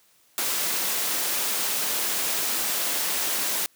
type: high-pass noise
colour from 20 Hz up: white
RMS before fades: -26 dBFS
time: 0.38-3.66 s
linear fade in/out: 0 ms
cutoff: 210 Hz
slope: 12 dB/octave
effects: white hiss -61 dBFS RMS until 3.75 s + high-pass 80 Hz 12 dB/octave